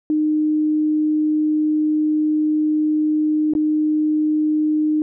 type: tone with dropouts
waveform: sine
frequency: 306.1 Hz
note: D#4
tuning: 28 cents flat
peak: -15 dBFS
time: 0.1-5.02 s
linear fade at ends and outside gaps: 1 ms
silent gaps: 3.536-3.551 s
effects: none